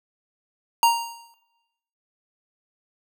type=tone with exponential decay; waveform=square; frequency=932.3 Hz; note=A#5; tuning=in tune; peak=-13 dBFS; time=0.83-1.34 s; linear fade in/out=1 ms; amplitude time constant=110 ms; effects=noise-tail reverb RT60 1.0 s tail -18 dB re dry